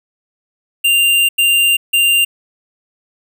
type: tone bursts at uneven times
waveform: square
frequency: 2787 Hz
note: F7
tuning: 4 cents flat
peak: -10 dBFS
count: 3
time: 0.84-1.29 / 1.38-1.77 / 1.93-2.25 s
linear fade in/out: 10 ms
effects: none